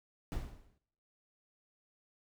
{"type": "noise with exponential decay", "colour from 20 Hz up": "brown", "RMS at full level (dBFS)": -34, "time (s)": [0.32, 0.78], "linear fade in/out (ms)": 0, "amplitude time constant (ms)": 100, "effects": ["noise-tail reverb RT60 0.7 s tail -19 dB re dry"]}